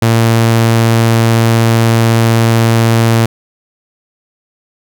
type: tone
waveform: sawtooth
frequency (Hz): 114.5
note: A#2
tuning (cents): -31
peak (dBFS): -3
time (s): 0.02-3.26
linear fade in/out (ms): 5
effects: none

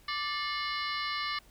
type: harmonic tone with a mistuned harmonic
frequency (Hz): 587.3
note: D5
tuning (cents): 0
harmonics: 2 / 3 / 4 / 5 / 6 / 7 / 8 / 9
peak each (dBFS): -35 / -40 / -38 / -41 / -45 / -40 / -44 / -46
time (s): 0.08-1.39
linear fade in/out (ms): 5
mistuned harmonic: 4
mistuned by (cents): -150
effects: added 50 Hz sine -61 dBFS peak until 1.5 s + pink hiss -61 dBFS RMS until 1.5 s

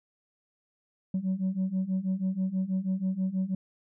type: beating tone pair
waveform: sine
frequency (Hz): 185 / 191.2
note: F#3 / G3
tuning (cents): 0 / -43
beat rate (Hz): 6.2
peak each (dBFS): -29 / -27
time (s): 1.14-3.55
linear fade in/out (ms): 5
effects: tanh soft clip ceiling -23 dBFS

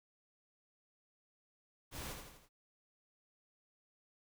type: noise with echo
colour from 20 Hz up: pink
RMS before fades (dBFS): -45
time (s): 1.91-2.16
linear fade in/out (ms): 50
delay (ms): 83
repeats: 4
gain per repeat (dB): -5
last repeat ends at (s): 2.492
effects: none

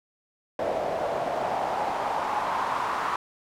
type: noise with band-pass filter sweep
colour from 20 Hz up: pink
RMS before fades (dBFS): -28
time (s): 0.59-3.16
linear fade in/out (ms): 2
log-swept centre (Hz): 590 to 1100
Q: 3.7
effects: none

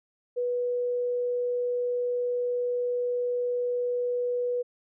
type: tone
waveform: sine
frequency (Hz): 489.6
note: B4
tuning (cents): -15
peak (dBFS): -25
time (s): 0.36-4.63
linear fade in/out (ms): 20
effects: none

